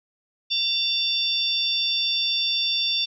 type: harmonic tone with a mistuned harmonic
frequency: 920 Hz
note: A#5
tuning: 23 cents flat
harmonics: 3 / 4 / 5 / 6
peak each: -29 / -23 / -28 / -30 dBFS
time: 0.5-3.06 s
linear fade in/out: 20 ms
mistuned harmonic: 4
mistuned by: -71 cents
effects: none